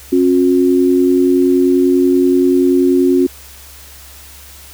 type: tone pair together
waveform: sine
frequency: 269.9 / 360.3 Hz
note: C#4 / F#4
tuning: -46 / -46 cents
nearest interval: perfect fourth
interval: 500 cents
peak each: -11 dBFS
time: 0.12-3.27 s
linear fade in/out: 10 ms
effects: added 69 Hz sine -40 dBFS peak until 4.73 s + white hiss -38 dBFS RMS until 4.73 s